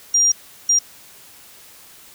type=tone bursts at uneven times; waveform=sine; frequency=5700 Hz; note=F8; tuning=34 cents sharp; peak=-12 dBFS; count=2; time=0.14-0.32 / 0.69-0.79 s; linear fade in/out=5 ms; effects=white hiss -45 dBFS RMS until 2.14 s